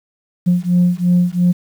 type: beating tone pair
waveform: sine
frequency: 176 / 178.9 Hz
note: F3 / F3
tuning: +14 / +42 cents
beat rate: 2.9 Hz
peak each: -13 dBFS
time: 0.46-1.53 s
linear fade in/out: 20 ms
effects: tanh soft clip ceiling -6 dBFS + 7-bit